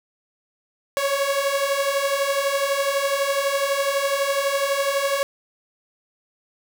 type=beating tone pair; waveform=sawtooth; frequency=548 / 560 Hz; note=C#5 / C#5; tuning=-20 / +18 cents; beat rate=12 Hz; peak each=-21 / -18 dBFS; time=0.97-5.23 s; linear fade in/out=0 ms; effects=8-bit